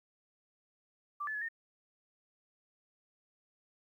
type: tone with pitch steps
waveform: sine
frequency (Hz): 1172 / 1735 / 1698 / 1830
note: D6 / A6 / G#6 / A#6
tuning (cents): -4 / -25 / +38 / -32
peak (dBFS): -35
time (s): 1.2-1.488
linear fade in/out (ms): 10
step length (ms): 72
effects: 12-bit